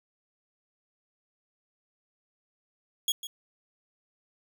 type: tone with echo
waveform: sawtooth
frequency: 3322 Hz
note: G#7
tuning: in tune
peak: -21 dBFS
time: 3.08-3.12 s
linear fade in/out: 2 ms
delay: 150 ms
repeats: 1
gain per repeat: -12 dB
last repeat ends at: 3.27 s
effects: none